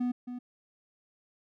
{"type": "tone with echo", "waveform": "triangle", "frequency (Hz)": 246.6, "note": "B3", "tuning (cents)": -2, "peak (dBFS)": -25, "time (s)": [0, 0.12], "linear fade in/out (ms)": 10, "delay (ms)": 270, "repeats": 1, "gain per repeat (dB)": -9, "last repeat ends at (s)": 0.39, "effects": []}